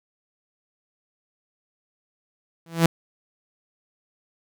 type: tone with exponential growth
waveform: sawtooth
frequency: 165.9 Hz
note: E3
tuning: 11 cents sharp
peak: -7 dBFS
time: 2.66-2.86 s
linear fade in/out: 2 ms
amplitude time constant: 42 ms
effects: none